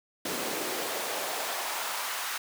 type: noise with high-pass filter sweep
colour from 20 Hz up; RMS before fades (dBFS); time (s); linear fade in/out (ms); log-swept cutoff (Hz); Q
pink; -33; 0.25-2.38; 5; 300 to 1200; 1.4
effects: none